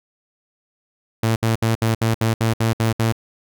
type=tone bursts; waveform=sawtooth; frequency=112.9 Hz; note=A2; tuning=45 cents sharp; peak=-12 dBFS; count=10; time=1.23-3.124 s; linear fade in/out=5 ms; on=130 ms; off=66 ms; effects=none